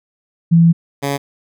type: tone pair in turn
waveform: sine / 10% pulse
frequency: 167.3 / 140.68 Hz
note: E3 / C#3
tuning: +26 / +26 cents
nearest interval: minor third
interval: 300 cents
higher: first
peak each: -6 / -9 dBFS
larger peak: first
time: 0.51-0.73 / 1.02-1.18 s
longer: first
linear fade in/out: 20 ms
effects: none